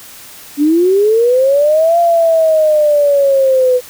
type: linear two-way sweep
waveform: sine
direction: up then down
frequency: 280.9 to 690 to 494.9 Hz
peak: -7 dBFS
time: 0.57-3.81 s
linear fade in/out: 50 ms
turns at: 1.99 s
effects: white hiss -35 dBFS RMS until 3.89 s